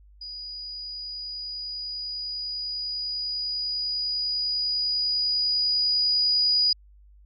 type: tone with level ramp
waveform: sine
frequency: 4915 Hz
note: D#8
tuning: 22 cents flat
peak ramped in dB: -35 to -18 dBFS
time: 0.21-6.73 s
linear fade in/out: 5 ms
effects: added 50 Hz sine -50 dBFS peak until 7.25 s